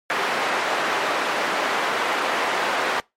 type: band-pass noise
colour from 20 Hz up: white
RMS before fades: -23 dBFS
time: 0.1-3 s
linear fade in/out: 0 ms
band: 390 to 1600 Hz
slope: 12 dB/octave
effects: noise-tail reverb RT60 0.2 s tail -23 dB re dry + MP3 64 kbps